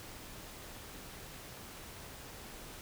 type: silence
effects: pink hiss -49 dBFS RMS until 2.81 s